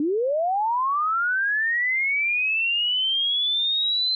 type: linear sweep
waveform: sine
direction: up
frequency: 280 to 4100 Hz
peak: -20 dBFS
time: 0-4.15 s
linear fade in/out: 2 ms
effects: none